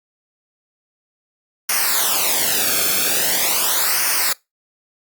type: noise with flanger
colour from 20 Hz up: white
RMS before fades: -18 dBFS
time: 1.69-4.33 s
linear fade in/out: 5 ms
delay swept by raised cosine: 0.26 to 1.04 ms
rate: 0.42 Hz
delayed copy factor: -0.8
effects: noise-tail reverb RT60 0.2 s tail -23 dB re dry + Opus 48 kbps